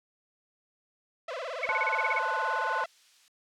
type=tone with vibrato; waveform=sawtooth; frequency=581 Hz; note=D5; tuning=19 cents flat; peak=-30 dBFS; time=1.28-2.86 s; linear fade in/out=5 ms; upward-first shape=sine; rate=18 Hz; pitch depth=280 cents each way
type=tone bursts; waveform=sine; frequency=2217 Hz; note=C#7; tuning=in tune; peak=-26 dBFS; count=10; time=1.63-2.187 s; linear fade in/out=2 ms; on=26 ms; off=33 ms
type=chord; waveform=sine; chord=F# diminished; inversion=first; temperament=equal; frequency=880 / 1046.5 / 1480 Hz; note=A5 / C6 / F#6; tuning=0 / 0 / 0 cents; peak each=-32 dBFS; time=1.69-2.84 s; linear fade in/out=0 ms
type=noise; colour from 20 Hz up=violet; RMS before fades=-45 dBFS; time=1.95-3.28 s; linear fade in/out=0 ms
effects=low-pass 4000 Hz 12 dB/octave